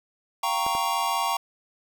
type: chord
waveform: square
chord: G half-diminished seventh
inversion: third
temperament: equal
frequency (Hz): 698.5 / 784 / 932.3 / 1108.7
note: F5 / G5 / Bb5 / Db6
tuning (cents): 0 / 0 / 0 / 0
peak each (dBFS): -33 / -31 / -28 / -29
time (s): 0.43-1.37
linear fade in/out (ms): 5
type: clicks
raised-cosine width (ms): 1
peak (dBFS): -20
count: 2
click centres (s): 0.665 / 0.751
effects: none